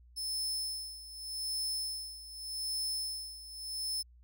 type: tone with tremolo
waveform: sawtooth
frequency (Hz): 5250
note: E8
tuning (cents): -8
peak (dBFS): -30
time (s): 0.16-4.03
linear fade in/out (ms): 20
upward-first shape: sine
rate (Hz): 0.84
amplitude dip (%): 80
effects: added 60 Hz sine -56 dBFS peak until 4.23 s